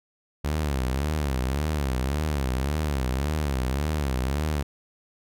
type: tone with vibrato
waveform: sawtooth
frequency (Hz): 69.9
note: C#2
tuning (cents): +15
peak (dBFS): -20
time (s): 0.44-4.63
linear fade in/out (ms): 10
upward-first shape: sine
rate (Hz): 1.8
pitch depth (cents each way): 180
effects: none